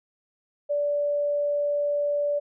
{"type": "tone", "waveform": "sine", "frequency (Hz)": 581, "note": "D5", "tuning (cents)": -19, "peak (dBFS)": -22, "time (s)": [0.69, 2.4], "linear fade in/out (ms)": 20, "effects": []}